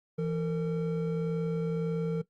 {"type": "tone pair together", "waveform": "triangle", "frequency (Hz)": [165.62, 455.1], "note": ["E3", "A#4"], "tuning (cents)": [8, -42], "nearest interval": "octave + perfect fourth", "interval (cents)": 1750, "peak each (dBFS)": [-28, -29], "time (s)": [0.18, 2.22], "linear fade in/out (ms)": 10, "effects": ["noise-tail reverb RT60 0.1 s tail -17 dB re dry", "Opus 48 kbps"]}